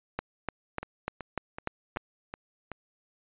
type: two click trains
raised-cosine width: 0.5 ms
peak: -22 / -15 dBFS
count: 6 / 7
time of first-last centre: 0.83-2.717 / 0.19-1.97 s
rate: 2.65 / 3.37 Hz
effects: resampled to 8000 Hz